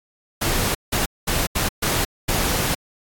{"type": "noise bursts at uneven times", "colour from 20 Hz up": "pink", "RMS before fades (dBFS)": -21, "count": 6, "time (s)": [[0.41, 0.75], [0.92, 1.06], [1.27, 1.47], [1.55, 1.69], [1.82, 2.05], [2.28, 2.75]], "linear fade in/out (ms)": 10, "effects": ["AAC 64 kbps"]}